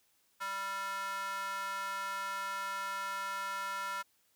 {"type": "tone with high-pass filter", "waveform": "square", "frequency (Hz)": 196, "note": "G3", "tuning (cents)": 0, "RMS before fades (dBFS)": -38, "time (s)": [0.4, 4.03], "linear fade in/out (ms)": 20, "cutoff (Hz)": 1200, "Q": 6.9, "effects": ["white hiss -72 dBFS RMS until 4.35 s", "high-pass 60 Hz 12 dB/octave"]}